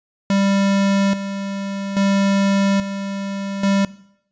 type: tone with tremolo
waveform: square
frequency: 197.2 Hz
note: G3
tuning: 11 cents sharp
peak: -15 dBFS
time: 0.3-3.85 s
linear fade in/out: 2 ms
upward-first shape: square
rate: 0.6 Hz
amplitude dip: 65%
effects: noise-tail reverb RT60 0.7 s tail -19 dB re dry + resampled to 16000 Hz